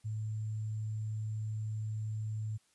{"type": "tone with sample-and-hold", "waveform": "sine", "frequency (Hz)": 108.4, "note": "A2", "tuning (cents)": -25, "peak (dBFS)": -34, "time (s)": [0.04, 2.58], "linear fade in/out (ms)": 20, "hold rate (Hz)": 7350, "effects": ["white hiss -71 dBFS RMS until 2.74 s", "resampled to 24000 Hz"]}